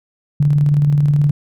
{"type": "tone with tremolo", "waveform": "sine", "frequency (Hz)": 145.7, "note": "D3", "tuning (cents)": -13, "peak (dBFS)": -9, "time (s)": [0.4, 1.31], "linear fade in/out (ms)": 5, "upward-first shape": "square", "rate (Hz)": 19, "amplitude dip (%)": 30, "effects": []}